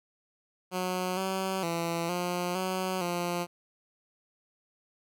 10% pulse tone with pitch steps, 183.2 / 190.3 / 168.4 / 177.5 / 186.5 / 174.7 Hz, F#3 / F#3 / E3 / F3 / F#3 / F3, -17 / +49 / +37 / +28 / +14 / +1 cents, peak -21 dBFS, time 0.71-3.47 s, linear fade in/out 50 ms, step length 460 ms, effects none

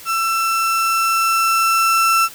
35% pulse tone with level ramp, 1337 Hz, E6, 24 cents sharp, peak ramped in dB -15 to -10 dBFS, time 0.05-2.29 s, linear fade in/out 50 ms, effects white hiss -38 dBFS RMS until 2.34 s

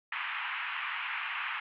white band-pass noise, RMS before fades -36 dBFS, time 0.12-1.6 s, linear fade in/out 5 ms, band 910 to 2800 Hz, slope 48 dB/octave, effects none

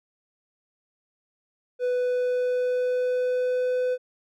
triangle tone with pitch glide, 496.4 to 502.7 Hz, B4 to B4, +9 to +31 cents, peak -20 dBFS, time 1.79-3.98 s, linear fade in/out 50 ms, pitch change +22 cents, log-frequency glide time 1.91-3.76 s, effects none

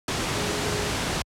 sine tone in noise, 415.3 Hz, G#4, in tune, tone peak -32 dBFS, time 0.36-0.9 s, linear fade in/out 2 ms, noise pink, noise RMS -26 dBFS, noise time 0.08-1.22 s, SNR -9 dB, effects high-pass 60 Hz 12 dB/octave + low-pass 8000 Hz 12 dB/octave

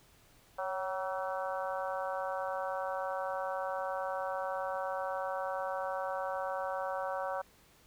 harmonic tone with a mistuned harmonic, 189.9 Hz, F#3, 45 cents sharp, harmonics 3 / 4 / 5 / 6 / 7 / 8, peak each -37 / -39 / -41 / -43 / -44 / -45 dBFS, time 0.58-7.42 s, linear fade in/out 10 ms, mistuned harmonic 3, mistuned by -39 cents, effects pink hiss -63 dBFS RMS until 7.86 s

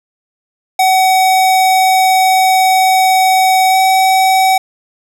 square tone with pitch glide, 753 to 758.7 Hz, F#5 to F#5, +30 to +43 cents, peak -8 dBFS, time 0.79-4.58 s, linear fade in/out 5 ms, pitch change +13 cents, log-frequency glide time 3.7-3.75 s, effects 7-bit

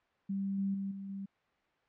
sine tone with level steps, 196 Hz, G3, in tune, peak -32 / -30 / -34 / -40 / -38 dBFS, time 0.29-1.26 s, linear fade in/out 10 ms, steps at 0.58 / 0.74 / 0.91 / 1.09 s, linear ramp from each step 5 ms, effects white hiss -72 dBFS RMS until 1.88 s + low-pass 2000 Hz 12 dB/octave

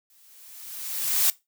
blue noise with exponential growth, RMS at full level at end -19 dBFS, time 0.1-1.3 s, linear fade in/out 1 ms, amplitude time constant 260 ms, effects noise-tail reverb RT60 0.2 s tail -19 dB re dry

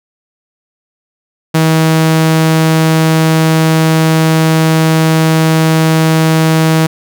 sawtooth tone, 160 Hz, D#3, 49 cents sharp, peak -3 dBFS, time 1.54-6.87 s, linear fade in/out 10 ms, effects none

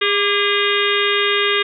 harmonic tone with a mistuned harmonic, 407.6 Hz, G#4, 32 cents flat, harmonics 1 / 3 / 4 / 5 / 6 / 7 / 8 / 9, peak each -20 / -23 / -23 / -22 / -25 / -24 / -24 / -24 dBFS, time 0.01-1.63 s, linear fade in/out 10 ms, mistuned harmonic 3, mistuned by -52 cents, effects none

